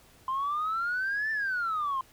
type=exponential two-way sweep; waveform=sine; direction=up then down; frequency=1036 to 1785 to 1036 Hz; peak=-26 dBFS; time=0.28-2.01 s; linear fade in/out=2 ms; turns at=1.31 s; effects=tanh soft clip ceiling -24 dBFS + pink hiss -58 dBFS RMS until 2.12 s